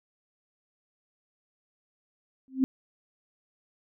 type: tone with exponential growth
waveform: sine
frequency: 263 Hz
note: C4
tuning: 9 cents sharp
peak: -16 dBFS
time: 2.48-2.64 s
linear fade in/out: 0 ms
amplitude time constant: 33 ms
effects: none

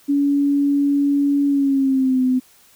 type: tone with pitch glide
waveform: sine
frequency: 283.5 to 255.5 Hz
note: C#4 to C4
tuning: +39 to -41 cents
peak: -14 dBFS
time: 0.08-2.4 s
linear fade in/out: 20 ms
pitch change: -180 cents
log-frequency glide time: 1.47-2.23 s
effects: white hiss -52 dBFS RMS until 2.75 s

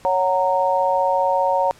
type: chord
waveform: sine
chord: F# major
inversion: second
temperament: just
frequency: 555 / 740 / 925 Hz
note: C#5 / F#5 / A#5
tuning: +2 / 0 / -14 cents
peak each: -20 / -22 / -19 dBFS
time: 0.05-1.71 s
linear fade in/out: 0 ms
effects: pink hiss -49 dBFS RMS until 1.79 s + low-pass 10000 Hz 12 dB/octave

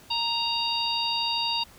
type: harmonic tone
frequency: 932.3 Hz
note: A#5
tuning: in tune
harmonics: 1 / 3 / 4 / 5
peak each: -30 / -30 / -30 / -30 dBFS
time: 0.1-1.64 s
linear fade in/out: 10 ms
effects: pink hiss -52 dBFS RMS until 1.78 s

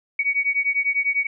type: beating tone pair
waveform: sine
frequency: 2245 / 2255 Hz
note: C#7 / C#7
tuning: +21 / +29 cents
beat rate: 10 Hz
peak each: -22 dBFS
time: 0.19-1.27 s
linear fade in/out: 5 ms
effects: none

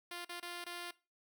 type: tone with dropouts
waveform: 5% pulse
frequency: 349.2 Hz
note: F4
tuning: in tune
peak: -31 dBFS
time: 0.11-0.91 s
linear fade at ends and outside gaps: 5 ms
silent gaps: 0.249-0.292 / 0.4-0.426 / 0.643-0.663 s
effects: noise-tail reverb RT60 0.3 s tail -20 dB re dry

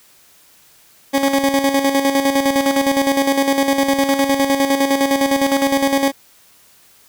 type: tone with tremolo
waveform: 20% pulse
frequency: 275.1 Hz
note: C#4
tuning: 13 cents flat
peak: -7 dBFS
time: 1.13-6.12 s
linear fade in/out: 20 ms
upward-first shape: square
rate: 9.8 Hz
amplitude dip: 55%
effects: white hiss -50 dBFS RMS until 7.08 s

